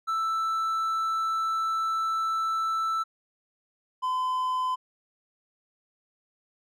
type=tone pair in turn; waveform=triangle; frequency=1323 / 1018.5 Hz; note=E6 / C6; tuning=+6 / -47 cents; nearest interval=perfect fourth; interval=453 cents; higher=first; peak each=-23 dBFS; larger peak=neither; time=0.07-3.04 / 4.02-4.76 s; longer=first; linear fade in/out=20 ms; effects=none